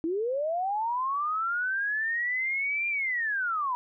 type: linear two-way sweep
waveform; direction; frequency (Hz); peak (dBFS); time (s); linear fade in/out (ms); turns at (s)
sine; up then down; 311.1 to 2400 to 961; -26; 0.04-3.75; 0; 2.88
effects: none